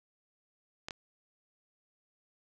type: clicks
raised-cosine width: 0.2 ms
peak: -21 dBFS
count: 2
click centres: 0.885 / 0.908 s
effects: none